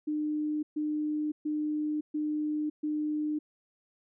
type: tone bursts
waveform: sine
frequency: 302.4 Hz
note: D#4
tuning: 49 cents flat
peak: -28 dBFS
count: 5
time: 0.07-3.39 s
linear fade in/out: 10 ms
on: 560 ms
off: 130 ms
effects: none